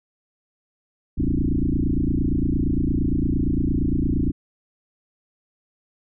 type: tone with frequency modulation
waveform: sine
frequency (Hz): 123.47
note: B2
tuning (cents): 0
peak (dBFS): -18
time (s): 1.17-4.32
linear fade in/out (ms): 20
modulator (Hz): 28.7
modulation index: 6.7
effects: none